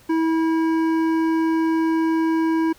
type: tone with hard clipping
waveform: sine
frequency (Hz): 324.3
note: E4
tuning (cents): -28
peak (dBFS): -19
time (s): 0.09-2.73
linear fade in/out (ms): 10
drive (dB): 11
effects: pink hiss -52 dBFS RMS until 2.78 s